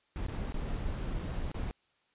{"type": "noise with dropouts", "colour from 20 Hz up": "brown", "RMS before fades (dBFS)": -35, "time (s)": [0.16, 1.71], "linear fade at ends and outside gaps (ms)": 0, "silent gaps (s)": [[0.265, 0.284], [0.523, 0.543], [1.189, 1.195], [1.515, 1.544]], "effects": ["white hiss -72 dBFS RMS until 2.14 s", "resampled to 8000 Hz"]}